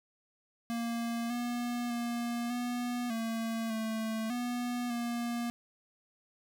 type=tone with pitch steps; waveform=square; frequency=233.2 / 241.1 / 237.2 / 243.7 / 226.5 / 221.4 / 243.8 / 237.2 Hz; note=A#3 / B3 / A#3 / B3 / A#3 / A3 / B3 / A#3; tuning=+1 / -41 / +30 / -23 / -50 / +11 / -22 / +30 cents; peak=-33 dBFS; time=0.7-5.5 s; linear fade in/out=0 ms; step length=600 ms; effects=none